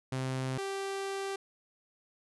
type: tone pair in turn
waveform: sawtooth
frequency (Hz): 130.81 / 391.3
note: C3 / G4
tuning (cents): 0 / -3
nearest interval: octave + perfect fifth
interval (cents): 1897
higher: second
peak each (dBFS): -28 / -30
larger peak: first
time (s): 0.12-0.58 / 0.58-1.36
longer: second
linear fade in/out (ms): 5
effects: resampled to 24000 Hz